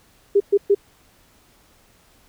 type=tone bursts; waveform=sine; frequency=402.2 Hz; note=G4; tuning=44 cents sharp; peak=-11 dBFS; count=3; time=0.35-0.749 s; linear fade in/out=10 ms; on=53 ms; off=120 ms; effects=pink hiss -56 dBFS RMS until 2.28 s